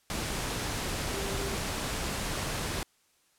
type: tone in noise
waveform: sine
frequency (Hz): 393.6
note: G4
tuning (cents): +7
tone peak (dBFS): -38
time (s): 1.14-1.56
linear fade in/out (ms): 0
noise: pink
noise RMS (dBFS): -33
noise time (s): 0.1-2.83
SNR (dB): -8
effects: white hiss -68 dBFS RMS until 3.38 s + low-pass 11000 Hz 12 dB/octave